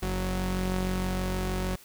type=tone pair together; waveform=sawtooth; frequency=46.42 / 185 Hz; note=F#1 / F#3; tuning=+6 / 0 cents; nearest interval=2 octaves; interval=2394 cents; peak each=-26 dBFS; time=0.02-1.76 s; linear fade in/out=10 ms; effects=white hiss -53 dBFS RMS until 1.84 s